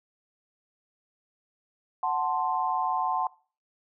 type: chord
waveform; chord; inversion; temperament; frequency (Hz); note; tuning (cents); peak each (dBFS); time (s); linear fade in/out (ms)
sine; F# diminished; none; equal; 740 / 880 / 1046.5; F#5 / A5 / C6; 0 / 0 / 0; -29; 2.03-3.27; 2
effects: noise-tail reverb RT60 0.4 s tail -22 dB re dry